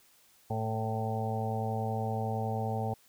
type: harmonic tone with a mistuned harmonic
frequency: 110.7 Hz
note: A2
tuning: 11 cents sharp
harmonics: 1 / 2 / 4 / 5 / 6 / 7 / 8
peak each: -33 / -38 / -39 / -41 / -43 / -36 / -45 dBFS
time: 0.5-2.94 s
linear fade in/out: 5 ms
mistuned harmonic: 8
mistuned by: +17 cents
effects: white hiss -63 dBFS RMS until 3.08 s